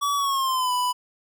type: tone with pitch glide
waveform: square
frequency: 1140 to 992.4 Hz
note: C#6 to B5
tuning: +48 to +8 cents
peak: -22 dBFS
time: 0.01-0.93 s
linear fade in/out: 20 ms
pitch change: -240 cents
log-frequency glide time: 0.16-0.72 s
effects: none